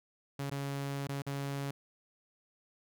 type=tone with dropouts; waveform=sawtooth; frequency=139.6 Hz; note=C#3; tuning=13 cents sharp; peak=-31 dBFS; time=0.39-1.71 s; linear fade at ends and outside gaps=5 ms; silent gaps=0.5-0.514 / 1.073-1.089 / 1.221-1.265 s; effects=none